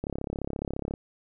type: click train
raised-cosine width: 2 ms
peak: -18 dBFS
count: 32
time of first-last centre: 0.04-0.939 s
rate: 34.5 Hz
effects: none